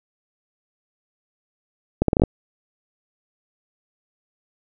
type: accelerating click train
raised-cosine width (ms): 2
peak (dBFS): -3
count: 7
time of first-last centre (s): 2.02-2.237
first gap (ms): 63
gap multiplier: 0.77
effects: none